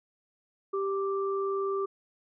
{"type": "tone pair together", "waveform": "sine", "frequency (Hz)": [392, 1174.7], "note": ["G4", "D6"], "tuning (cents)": [0, 0], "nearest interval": "octave + perfect fifth", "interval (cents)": 1900, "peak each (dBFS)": [-28, -34], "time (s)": [0.73, 1.86], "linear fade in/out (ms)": 10, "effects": []}